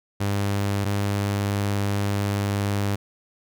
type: tone pair in turn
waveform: sawtooth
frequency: 100.4 / 100.93 Hz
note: G2 / G#2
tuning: +42 / -49 cents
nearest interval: unison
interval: 9 cents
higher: second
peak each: -18 dBFS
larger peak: neither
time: 0.2-0.85 / 0.85-2.96 s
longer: second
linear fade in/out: 10 ms
effects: none